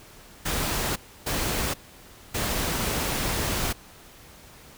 pink noise bursts at uneven times, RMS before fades -27 dBFS, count 3, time 0.45-0.96 / 1.26-1.74 / 2.34-3.73 s, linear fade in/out 10 ms, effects pink hiss -49 dBFS RMS until 4.77 s

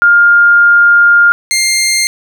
sine / 15% pulse tone pair in turn, 1408 / 2110 Hz, F6 / C7, +14 / +14 cents, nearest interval perfect fifth, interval 700 cents, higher second, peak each -3 dBFS, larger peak neither, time 0.02-1.32 / 1.51-2.07 s, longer first, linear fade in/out 0 ms, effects none

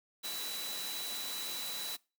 sine tone in noise, 3951 Hz, B7, in tune, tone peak -40 dBFS, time 0.23-1.97 s, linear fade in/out 20 ms, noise white, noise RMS -41 dBFS, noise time 0.23-1.97 s, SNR -2 dB, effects noise-tail reverb RT60 0.3 s tail -23 dB re dry + high-pass 200 Hz 12 dB/octave

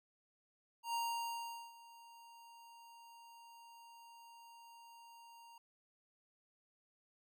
square tone with ADSR envelope, 932.3 Hz, A#5, in tune, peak -36 dBFS, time 0.83-5.58 s, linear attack 110 ms, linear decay 780 ms, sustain -21 dB, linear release 3 ms, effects none

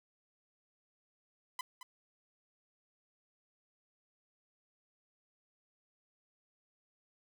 sawtooth tone with echo, 1007 Hz, B5, 33 cents sharp, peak -33 dBFS, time 1.59-1.61 s, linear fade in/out 2 ms, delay 220 ms, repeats 1, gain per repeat -11 dB, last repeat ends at 1.83 s, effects none

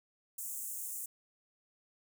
pink high-pass noise, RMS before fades -41 dBFS, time 0.38-1.06 s, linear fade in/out 5 ms, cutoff 7100 Hz, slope 48 dB/octave, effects none

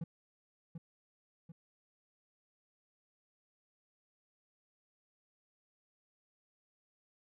triangle tone with echo, 165.3 Hz, E3, 5 cents sharp, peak -34 dBFS, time 0.01-0.04 s, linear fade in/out 5 ms, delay 740 ms, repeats 2, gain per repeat -6 dB, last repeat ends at 1.52 s, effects none

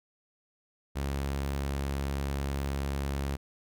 sawtooth tone, 69.3 Hz, C#2, in tune, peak -26 dBFS, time 0.95-3.37 s, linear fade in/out 20 ms, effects none

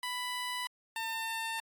15% pulse tone pair in turn, 992 / 900.9 Hz, B5 / A5, +7 / +41 cents, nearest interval major second, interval 166 cents, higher first, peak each -28 dBFS, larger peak neither, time 0.03-0.67 / 0.96-1.6 s, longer neither, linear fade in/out 2 ms, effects AAC 64 kbps

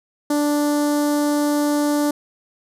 sawtooth tone with notch filter, 293.5 Hz, D4, 1 cent flat, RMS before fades -19 dBFS, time 0.3-2.11 s, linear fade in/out 5 ms, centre 2500 Hz, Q 0.57, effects resampled to 32000 Hz

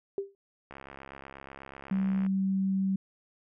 sine tone with exponential decay, 395.6 Hz, G4, 16 cents sharp, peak -25 dBFS, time 0.18-0.35 s, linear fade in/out 1 ms, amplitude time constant 35 ms
click train, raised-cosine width 0.5 ms, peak -29 dBFS, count 107, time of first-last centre 0.71-2.264 s, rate 68.2 Hz
sine tone, 192.4 Hz, G3, 32 cents flat, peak -25 dBFS, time 1.91-2.96 s, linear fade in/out 5 ms
effects none

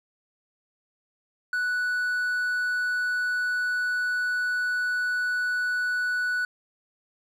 triangle tone, 1480 Hz, F#6, in tune, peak -22 dBFS, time 1.53-6.45 s, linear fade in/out 2 ms, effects none

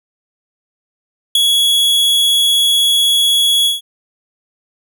45% pulse tone with ADSR envelope, 3356 Hz, G#7, 17 cents sharp, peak -5 dBFS, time 1.35-3.81 s, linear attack 5 ms, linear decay 4 ms, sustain -5 dB, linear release 150 ms, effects none

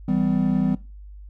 triangle chord, E minor, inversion none, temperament equal with one note detuned, 164.81 / 196 / 253.3 Hz, E3 / G3 / B3, 0 / 0 / +44 cents, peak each -23 / -20 / -21 dBFS, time 0.08-0.75 s, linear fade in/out 5 ms, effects noise-tail reverb RT60 0.3 s tail -19 dB re dry + added 50 Hz sine -38 dBFS peak until 1.29 s

